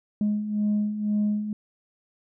sine beating tone pair, 207.7 / 209.7 Hz, G#3 / G#3, 0 / +17 cents, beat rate 2 Hz, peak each -28 / -22 dBFS, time 0.21-1.53 s, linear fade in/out 2 ms, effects tanh soft clip ceiling -18 dBFS

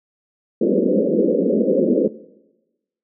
white band-pass noise, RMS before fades -17 dBFS, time 0.61-2.08 s, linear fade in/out 5 ms, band 180 to 550 Hz, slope 96 dB/octave, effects noise-tail reverb RT60 1.0 s tail -18 dB re dry

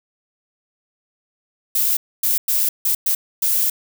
violet noise bursts at uneven times, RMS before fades -18 dBFS, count 6, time 1.75-1.97 / 2.23-2.38 / 2.48-2.69 / 2.85-2.95 / 3.06-3.15 / 3.42-3.7 s, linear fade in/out 5 ms, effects none

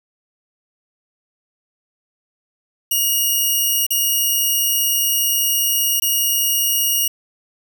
5% pulse tone with dropouts, 2873 Hz, F7, 48 cents sharp, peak -7 dBFS, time 2.91-7.08 s, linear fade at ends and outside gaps 5 ms, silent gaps 3.866-3.905 / 6-6.02 s, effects none

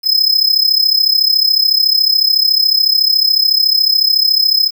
square tone with amplitude modulation, 5100 Hz, D#8, 42 cents sharp, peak -6 dBFS, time 0.03-4.71 s, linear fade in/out 50 ms, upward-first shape sine, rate 33.9 Hz, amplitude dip 80%, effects 7-bit

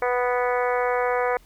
harmonic tone, 246.9 Hz, B3, in tune, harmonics 2 / 3 / 4 / 5 / 6 / 7 / 8 / 9, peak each -23 / -27 / -29 / -31 / -33 / -34 / -35 / -36 dBFS, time 0.02-1.37 s, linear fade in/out 2 ms, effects added 42 Hz sine -51 dBFS peak until 1.45 s + pink hiss -57 dBFS RMS until 1.45 s

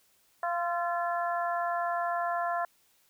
harmonic tone with a mistuned harmonic, 346 Hz, F4, 16 cents flat, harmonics 2 / 3 / 4 / 5, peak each -30 / -34 / -36 / -38 dBFS, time 0.43-2.65 s, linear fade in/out 2 ms, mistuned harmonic 4, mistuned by -26 cents, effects white hiss -67 dBFS RMS until 3.09 s

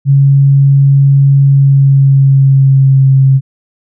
sine tone with pitch glide, 138.59 to 134.49 Hz, C#3 to C3, 0 to +48 cents, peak -3 dBFS, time 0.05-3.41 s, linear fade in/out 50 ms, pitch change -52 cents, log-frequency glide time 1.44-3.09 s, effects none

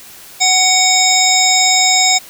harmonic tone with a mistuned harmonic, 747 Hz, F#5, 16 cents sharp, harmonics 1 / 3 / 5 / 7 / 9 / 10, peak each -16 / -16 / -16 / -16 / -16 / -16 dBFS, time 0.4-2.19 s, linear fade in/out 20 ms, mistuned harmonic 9, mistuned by +45 cents, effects white hiss -37 dBFS RMS until 2.29 s

